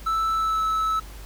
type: tone with pitch glide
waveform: triangle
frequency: 1318.5 to 1303.4 Hz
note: E6 to E6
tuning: 0 to -20 cents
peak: -19 dBFS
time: 0.06-1 s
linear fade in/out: 10 ms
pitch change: -20 cents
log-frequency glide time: 0.33-0.63 s
effects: added 50 Hz sine -38 dBFS peak until 1.25 s + pink hiss -46 dBFS RMS until 1.25 s

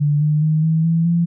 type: tone with pitch steps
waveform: sine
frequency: 146.83 / 151.22 / 155.74 / 160.4 / 165.19 / 170.13 Hz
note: D3 / D#3 / D#3 / E3 / E3 / F3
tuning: 0 / -49 / +2 / -47 / +4 / -45 cents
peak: -13 dBFS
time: 0-1.26 s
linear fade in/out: 20 ms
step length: 210 ms
effects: none

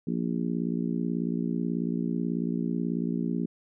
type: harmonic tone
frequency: 58.27 Hz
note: A#1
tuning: in tune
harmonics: 3 / 4 / 5 / 6 / 7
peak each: -30 / -30 / -34 / -38 / -40 dBFS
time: 0.07-3.46 s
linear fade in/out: 5 ms
effects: none

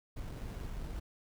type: noise with sample-and-hold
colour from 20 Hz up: brown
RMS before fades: -41 dBFS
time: 0.16-1 s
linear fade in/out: 10 ms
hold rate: 4410 Hz
effects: none

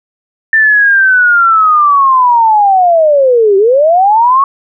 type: linear two-way sweep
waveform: sine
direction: down then up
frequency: 1791 to 380 to 1119 Hz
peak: -4 dBFS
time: 0.53-4.44 s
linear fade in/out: 2 ms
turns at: 3.57 s
effects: none

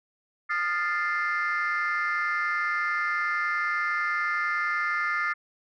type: chord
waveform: sine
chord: F dominant seventh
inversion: third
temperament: equal with one note detuned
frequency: 1226 / 1396.9 / 1760 / 2093 Hz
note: Eb6 / F6 / A6 / C7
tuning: -26 / 0 / 0 / 0 cents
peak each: -29 dBFS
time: 0.49-5.34 s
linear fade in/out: 20 ms
effects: tanh soft clip ceiling -19 dBFS

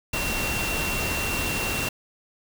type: tone in noise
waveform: sine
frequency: 2733 Hz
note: F7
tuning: 38 cents flat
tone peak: -29 dBFS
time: 0.13-1.89 s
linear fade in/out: 5 ms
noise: pink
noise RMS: -28 dBFS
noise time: 0.13-1.89 s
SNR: -4 dB
effects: none

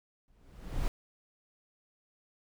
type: noise with exponential growth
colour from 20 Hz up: brown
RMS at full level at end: -28 dBFS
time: 0.28-0.88 s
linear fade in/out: 0 ms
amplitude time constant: 130 ms
effects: none

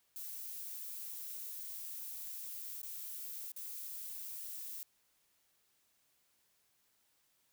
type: noise with dropouts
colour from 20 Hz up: violet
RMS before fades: -45 dBFS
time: 0.16-4.83 s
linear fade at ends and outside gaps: 0 ms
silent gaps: 2.816-2.831 / 3.518-3.563 s
effects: white hiss -75 dBFS RMS until 7.52 s

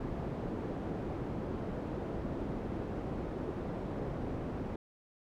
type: low-pass noise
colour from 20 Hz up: white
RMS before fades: -38 dBFS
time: 0-4.76 s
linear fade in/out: 5 ms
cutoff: 400 Hz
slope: 12 dB/octave
effects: none

